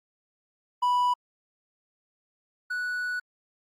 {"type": "tone pair in turn", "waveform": "triangle", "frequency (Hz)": [985, 1475.8], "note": ["B5", "F#6"], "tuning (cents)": [-5, -5], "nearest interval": "perfect fifth", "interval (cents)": 700, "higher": "second", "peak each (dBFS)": [-19, -26], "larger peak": "first", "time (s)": [[0.82, 1.14], [2.7, 3.2]], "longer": "second", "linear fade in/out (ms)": 10, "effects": ["Opus 48 kbps"]}